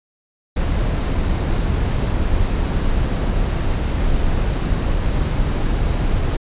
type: noise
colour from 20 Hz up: brown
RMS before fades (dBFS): -18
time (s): 0.56-6.37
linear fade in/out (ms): 10
effects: resampled to 8000 Hz